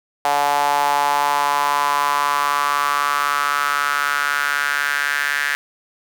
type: tone with high-pass filter sweep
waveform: sawtooth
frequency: 143.9 Hz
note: D3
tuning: 35 cents flat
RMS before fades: -19 dBFS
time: 0.25-5.55 s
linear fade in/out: 0 ms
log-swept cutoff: 780 to 1700 Hz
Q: 5.2
effects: none